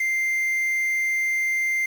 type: tone with quantisation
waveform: triangle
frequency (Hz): 2093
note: C7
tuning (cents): 0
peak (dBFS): -19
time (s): 0-1.86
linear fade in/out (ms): 5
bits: 7
effects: none